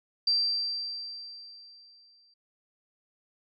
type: tone with exponential decay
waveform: sine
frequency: 4699 Hz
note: D8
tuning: in tune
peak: -21 dBFS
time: 0.27-2.34 s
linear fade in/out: 5 ms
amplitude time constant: 450 ms
effects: none